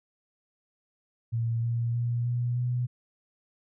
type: tone with pitch steps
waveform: sine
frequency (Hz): 115.5 / 117.38 / 119.3 / 121.24 / 123.22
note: A#2 / A#2 / A#2 / B2 / B2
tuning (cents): -16 / +12 / +41 / -32 / -4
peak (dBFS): -25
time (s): 1.32-2.87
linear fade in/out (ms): 20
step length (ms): 310
effects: none